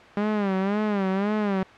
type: tone with vibrato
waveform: sawtooth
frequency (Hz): 201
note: G3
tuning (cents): +44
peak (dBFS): -18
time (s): 0.17-1.63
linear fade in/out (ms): 2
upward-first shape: sine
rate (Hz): 1.9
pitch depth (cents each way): 110
effects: white hiss -46 dBFS RMS until 1.77 s + low-pass 2000 Hz 12 dB/octave